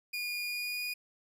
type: tone with pitch glide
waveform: 30% pulse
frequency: 2434 to 2457 Hz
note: D#7 to D#7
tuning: -39 to -22 cents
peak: -31 dBFS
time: 0.13-0.94 s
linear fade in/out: 10 ms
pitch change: +17 cents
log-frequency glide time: 0.47-0.82 s
effects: none